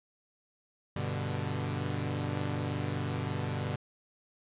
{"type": "chord", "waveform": "sawtooth", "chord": "G major", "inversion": "none", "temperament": "equal", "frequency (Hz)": [98, 123.47, 146.83], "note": ["G2", "B2", "D3"], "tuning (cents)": [0, 0, 0], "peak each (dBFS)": -32, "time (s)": [0.96, 3.76], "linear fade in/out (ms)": 5, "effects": ["resampled to 8000 Hz"]}